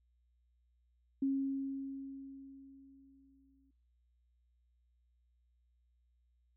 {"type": "tone with exponential decay", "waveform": "sine", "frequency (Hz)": 271.9, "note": "C#4", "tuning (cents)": -33, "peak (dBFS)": -29, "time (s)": [1.22, 3.71], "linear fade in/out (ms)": 5, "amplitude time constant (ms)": 540, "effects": ["noise-tail reverb RT60 0.5 s tail -25 dB re dry", "added 60 Hz sine -70 dBFS peak until 6.56 s"]}